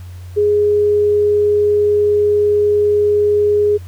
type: tone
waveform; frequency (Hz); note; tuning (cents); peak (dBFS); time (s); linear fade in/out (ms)
sine; 415.3; G#4; 0; -10; 0.36-3.78; 20
effects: added 90 Hz sine -29 dBFS peak until 3.87 s + pink hiss -47 dBFS RMS until 3.87 s